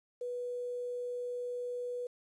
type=tone with quantisation; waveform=sine; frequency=490 Hz; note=B4; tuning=14 cents flat; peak=-35 dBFS; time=0.21-2.07 s; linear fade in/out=5 ms; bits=10; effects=resampled to 24000 Hz